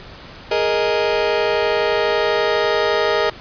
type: chord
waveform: sawtooth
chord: Ab suspended second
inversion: none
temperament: just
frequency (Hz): 415.3 / 467.2 / 623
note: Ab4 / Bb4 / Eb5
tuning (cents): 0 / +4 / +2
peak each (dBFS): -16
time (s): 0.51-3.3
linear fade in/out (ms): 5
effects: pink hiss -38 dBFS RMS until 3.4 s + resampled to 11025 Hz